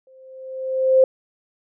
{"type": "tone with exponential growth", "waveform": "sine", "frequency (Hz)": 523.3, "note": "C5", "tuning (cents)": 0, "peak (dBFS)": -8, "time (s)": [0.07, 1.04], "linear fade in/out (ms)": 2, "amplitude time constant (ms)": 210, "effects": []}